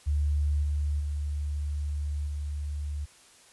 sine tone with level steps, 73.42 Hz, D2, in tune, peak -23 / -25 / -28 / -30 dBFS, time 0.06-3.06 s, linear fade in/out 20 ms, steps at 0.62 / 0.99 / 2.26 s, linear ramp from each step 20 ms, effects white hiss -56 dBFS RMS until 3.52 s + resampled to 24000 Hz

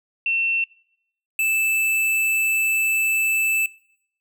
sine / square tone pair in turn, 2700 / 2635 Hz, E7 / E7, +41 / -1 cents, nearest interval unison, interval 42 cents, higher first, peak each -19 dBFS, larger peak neither, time 0.26-0.64 / 1.39-3.66 s, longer second, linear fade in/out 2 ms, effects noise-tail reverb RT60 0.7 s tail -22 dB re dry

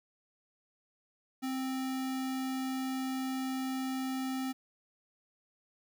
sine tone with sample-and-hold, 261.9 Hz, C4, 2 cents sharp, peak -32 dBFS, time 1.42-4.53 s, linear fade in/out 20 ms, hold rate 1050 Hz, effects none

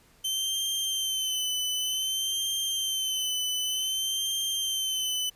sawtooth tone with vibrato, 3085 Hz, G7, 28 cents flat, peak -24 dBFS, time 0.24-5.3 s, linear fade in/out 10 ms, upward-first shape sine, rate 0.54 Hz, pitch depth 45 cents each way, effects pink hiss -60 dBFS RMS until 5.35 s + resampled to 32000 Hz

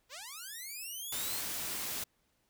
5% pulse linear sweep, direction up, 451.6 to 4395 Hz, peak -32 dBFS, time 0.09-1.43 s, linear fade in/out 50 ms
white noise, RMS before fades -38 dBFS, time 1.12-2.04 s, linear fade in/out 5 ms
effects pink hiss -75 dBFS RMS until 2.49 s

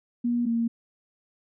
sine tone pair in turn, 239.4 / 231.6 Hz, A#3 / A#3, +46 / -11 cents, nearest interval minor second, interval 57 cents, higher first, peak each -22 dBFS, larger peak neither, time 0.24-0.46 / 0.46-0.68 s, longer neither, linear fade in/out 10 ms, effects none

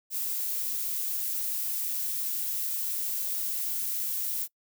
violet noise, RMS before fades -31 dBFS, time 0.1-4.48 s, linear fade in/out 50 ms, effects noise-tail reverb RT60 0.1 s tail -23 dB re dry

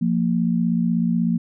sine tone pair together, 174.61 / 230.9 Hz, F3 / A#3, 0 / -16 cents, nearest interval perfect fourth, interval 484 cents, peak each -20 dBFS, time 0.01-1.38 s, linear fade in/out 10 ms, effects none

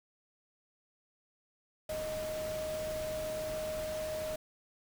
sine tone in noise, 622.3 Hz, D#5, in tune, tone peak -35 dBFS, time 1.89-4.36 s, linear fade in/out 5 ms, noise pink, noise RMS -44 dBFS, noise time 1.89-4.36 s, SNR +6 dB, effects none

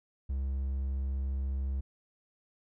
triangle tone, 67.2 Hz, C2, 47 cents sharp, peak -28 dBFS, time 0.29-1.81 s, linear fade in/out 10 ms, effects none

